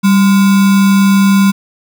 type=tone with sample-and-hold; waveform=sine; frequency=196 Hz; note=G3; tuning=in tune; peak=-5 dBFS; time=0.03-1.52 s; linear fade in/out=20 ms; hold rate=1225 Hz; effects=none

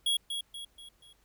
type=tone with echo; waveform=square; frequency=3322 Hz; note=G#7; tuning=in tune; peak=-26 dBFS; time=0.06-0.17 s; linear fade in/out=5 ms; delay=240 ms; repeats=4; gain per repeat=-7 dB; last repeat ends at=1.13 s; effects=added 50 Hz sine -69 dBFS peak until 1.24 s + pink hiss -69 dBFS RMS until 1.24 s

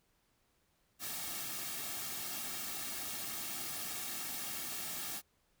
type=noise with comb filter; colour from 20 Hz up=white; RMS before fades=-41 dBFS; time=0.99-5.22 s; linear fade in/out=50 ms; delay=2 ms; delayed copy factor=-0.6; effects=pink hiss -75 dBFS RMS until 5.6 s

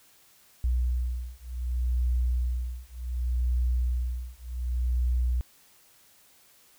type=beating tone pair; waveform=sine; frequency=61 / 61.67 Hz; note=B1 / B1; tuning=-21 / -2 cents; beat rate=0.67 Hz; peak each=-28 dBFS; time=0.64-5.41 s; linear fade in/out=0 ms; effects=white hiss -59 dBFS RMS until 6.78 s

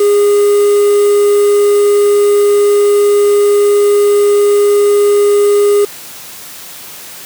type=tone with quantisation; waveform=triangle; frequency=409.5 Hz; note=G#4; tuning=24 cents flat; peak=-4 dBFS; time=0-5.85 s; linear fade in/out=5 ms; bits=4; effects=white hiss -30 dBFS RMS until 7.25 s + high-pass 80 Hz 12 dB/octave

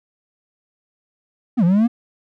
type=linear two-way sweep; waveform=triangle; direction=down then up; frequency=272.1 to 164.81 to 243.3 Hz; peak=-10 dBFS; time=1.57-1.88 s; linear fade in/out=20 ms; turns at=1.64 s; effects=none

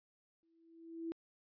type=tone with exponential growth; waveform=sine; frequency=330 Hz; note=E4; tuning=2 cents sharp; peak=-36 dBFS; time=0.43-1.12 s; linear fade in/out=0 ms; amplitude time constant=150 ms; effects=resampled to 11025 Hz

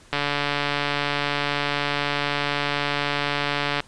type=click train; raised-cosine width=0.3 ms; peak=-7 dBFS; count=530; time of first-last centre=0.13-3.804 s; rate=144 Hz; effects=pink hiss -51 dBFS RMS until 3.87 s + resampled to 22050 Hz

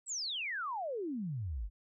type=exponential sweep; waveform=sine; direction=down; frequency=8190 to 43.65 Hz; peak=-35 dBFS; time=0.06-1.7 s; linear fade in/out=50 ms; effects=none

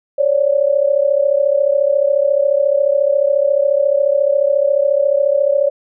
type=tone pair together; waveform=sine; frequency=547.8 / 582 Hz; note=C#5 / D5; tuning=-21 / -16 cents; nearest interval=minor second; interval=105 cents; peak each=-14 dBFS; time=0.18-5.7 s; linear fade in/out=10 ms; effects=none

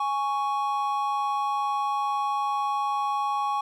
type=tone pair together; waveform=triangle; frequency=828.9 / 1111 Hz; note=G#5 / C#6; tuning=-4 / +4 cents; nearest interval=perfect fourth; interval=508 cents; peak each=-25 dBFS; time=0-3.61 s; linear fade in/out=5 ms; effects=none

